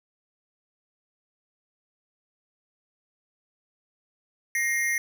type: ring-modulated tone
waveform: square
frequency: 1996 Hz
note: B6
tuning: 18 cents sharp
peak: -21 dBFS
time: 4.55-4.98 s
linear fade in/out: 2 ms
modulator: 123 Hz
effects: none